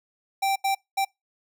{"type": "tone bursts at uneven times", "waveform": "square", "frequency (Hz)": 782, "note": "G5", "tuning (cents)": -4, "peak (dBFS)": -22, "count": 3, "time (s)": [[0.42, 0.56], [0.64, 0.75], [0.97, 1.05]], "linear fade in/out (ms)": 10, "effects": ["noise-tail reverb RT60 0.2 s tail -25 dB re dry"]}